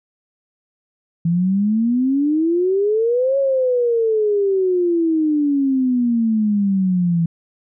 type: exponential two-way sweep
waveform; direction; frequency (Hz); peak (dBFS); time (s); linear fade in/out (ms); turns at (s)
sine; up then down; 164.81 to 554.4 to 164.81; -14; 1.25-7.26; 5; 3.38
effects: none